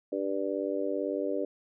harmonic tone, 98 Hz, G2, in tune, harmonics 3 / 4 / 5 / 6, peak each -34 / -34 / -34 / -34 dBFS, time 0.12-1.45 s, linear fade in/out 5 ms, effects none

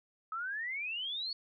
sine exponential sweep, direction up, 1268 to 4474 Hz, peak -35 dBFS, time 0.32-1.33 s, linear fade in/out 2 ms, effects none

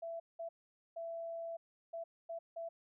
sine tone bursts at uneven times, 667 Hz, E5, 20 cents sharp, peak -40 dBFS, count 6, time 0.02-0.2 / 0.39-0.49 / 0.96-1.57 / 1.93-2.04 / 2.29-2.39 / 2.56-2.69 s, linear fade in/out 10 ms, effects none

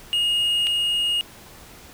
triangle tone pair in turn, 2860 / 2860 Hz, F7 / F7, +41 / +41 cents, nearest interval unison, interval 0 cents, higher neither, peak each -17 / -18 dBFS, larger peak first, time 0.13-0.67 / 0.67-1.21 s, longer neither, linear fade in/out 0 ms, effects pink hiss -45 dBFS RMS until 1.93 s

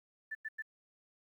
sine tone bursts, 1760 Hz, A6, in tune, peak -37 dBFS, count 3, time 0.31-0.623 s, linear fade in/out 10 ms, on 41 ms, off 95 ms, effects 12-bit

